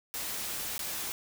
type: noise with dropouts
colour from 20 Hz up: white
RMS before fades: -36 dBFS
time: 0.14-1.12 s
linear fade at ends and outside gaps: 0 ms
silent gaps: 0.78-0.792 s
effects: none